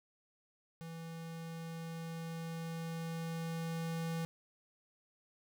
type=tone with level ramp; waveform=square; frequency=164.81 Hz; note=E3; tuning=in tune; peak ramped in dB=-45 to -36 dBFS; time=0.81-4.25 s; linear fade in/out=0 ms; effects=none